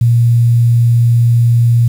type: tone with quantisation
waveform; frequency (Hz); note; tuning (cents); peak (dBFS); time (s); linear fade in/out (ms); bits
sine; 118.1; A#2; +23; -6; 0.01-1.88; 5; 6
effects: none